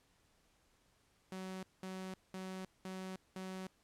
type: tone bursts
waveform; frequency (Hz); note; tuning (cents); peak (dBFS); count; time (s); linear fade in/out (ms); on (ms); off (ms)
sawtooth; 187.7; F#3; +25; -39; 5; 1.32-3.67; 2; 310; 200
effects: pink hiss -73 dBFS RMS until 3.83 s + low-pass 11000 Hz 12 dB/octave